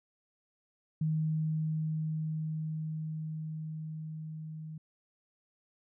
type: tone with level ramp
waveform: sine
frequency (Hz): 156.8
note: D#3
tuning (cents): +14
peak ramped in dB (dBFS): -27 to -40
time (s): 1.01-4.78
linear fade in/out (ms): 5
effects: none